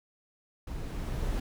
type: noise with level ramp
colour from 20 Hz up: brown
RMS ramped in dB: -38 to -30 dBFS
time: 0.67-1.4 s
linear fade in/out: 5 ms
effects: none